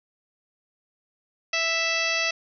harmonic tone, 659.3 Hz, E5, in tune, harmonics 1 / 2 / 3 / 4 / 5 / 6 / 7 / 8 / 9, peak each -32 / -34 / -29 / -26 / -34 / -36 / -33 / -34 / -35 dBFS, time 1.53-2.31 s, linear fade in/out 5 ms, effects none

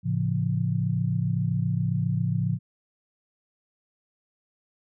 sine chord, A augmented, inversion none, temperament just, 110 / 137.5 / 171.88 Hz, A2 / C#3 / E#3, 0 / -14 / -27 cents, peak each -27 dBFS, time 0.03-2.59 s, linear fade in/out 50 ms, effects none

